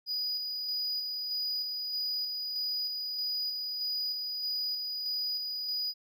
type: tone with tremolo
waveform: triangle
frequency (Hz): 4931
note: D#8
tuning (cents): -16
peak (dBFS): -29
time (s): 0.06-5.94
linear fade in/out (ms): 50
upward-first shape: square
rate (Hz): 1.6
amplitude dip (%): 30
effects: none